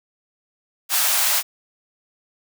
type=high-pass noise; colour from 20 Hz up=white; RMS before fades=-19 dBFS; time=0.89-1.43 s; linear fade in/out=50 ms; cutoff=610 Hz; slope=48 dB/octave; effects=none